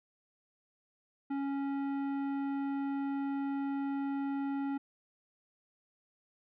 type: tone with tanh clipping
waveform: sine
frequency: 277.2 Hz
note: C#4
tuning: in tune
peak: -34 dBFS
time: 1.3-4.78 s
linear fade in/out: 10 ms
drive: 13 dB
effects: none